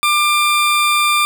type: tone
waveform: 20% pulse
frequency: 1192 Hz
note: D6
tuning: 25 cents sharp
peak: -7 dBFS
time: 0.03-1.25 s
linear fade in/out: 0 ms
effects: none